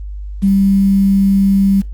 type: tone with quantisation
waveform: sine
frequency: 196 Hz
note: G3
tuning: in tune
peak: -8 dBFS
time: 0.42-1.82 s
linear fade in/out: 20 ms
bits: 6
effects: added 50 Hz sine -23 dBFS peak until 1.93 s + Opus 32 kbps